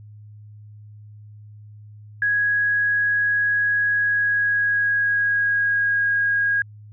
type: tone with pitch glide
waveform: sine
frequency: 1661.2 to 1638.3 Hz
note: G#6 to G#6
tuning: 0 to -24 cents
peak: -17 dBFS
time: 2.22-6.62 s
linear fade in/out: 2 ms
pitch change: -24 cents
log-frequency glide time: 3.92-6.08 s
effects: added 105 Hz sine -40 dBFS peak until 6.92 s